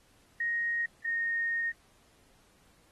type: tone pair in turn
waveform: sine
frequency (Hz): 1871 / 1850.6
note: A#6 / A#6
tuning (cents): +6 / -13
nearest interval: unison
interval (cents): 19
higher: first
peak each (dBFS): -28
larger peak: neither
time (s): 0.4-0.86 / 1.05-1.72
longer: second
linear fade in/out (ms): 5
effects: pink hiss -65 dBFS RMS until 2.91 s + AAC 32 kbps